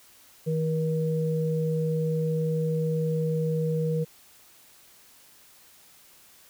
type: tone pair together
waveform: sine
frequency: 159.2 / 477.1 Hz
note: D#3 / A#4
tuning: +40 / +40 cents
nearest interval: octave + perfect fifth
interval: 1900 cents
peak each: -25 / -28 dBFS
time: 0.46-4.05 s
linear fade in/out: 20 ms
effects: white hiss -55 dBFS RMS until 6.49 s